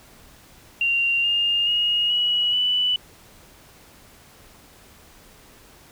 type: tone with pitch steps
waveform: sine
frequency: 2769 / 2819 / 2870 / 2922 / 2975 Hz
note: F7 / F7 / F7 / F#7 / F#7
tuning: -15 / +16 / +47 / -22 / +9 cents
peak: -18 dBFS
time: 0.81-2.96 s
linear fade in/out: 2 ms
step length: 430 ms
effects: pink hiss -50 dBFS RMS until 5.91 s